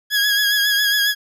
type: tone with vibrato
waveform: 20% pulse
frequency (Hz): 1661.2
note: G#6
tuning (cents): 0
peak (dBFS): -10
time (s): 0.1-1.15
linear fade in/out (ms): 50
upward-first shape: triangle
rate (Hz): 7.3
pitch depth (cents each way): 43
effects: none